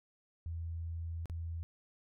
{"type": "tone with dropouts", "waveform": "sine", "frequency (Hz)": 83.1, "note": "E2", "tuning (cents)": 15, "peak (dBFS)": -37, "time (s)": [0.46, 1.63], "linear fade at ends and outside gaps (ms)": 0, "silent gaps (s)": [1.257, 1.298], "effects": []}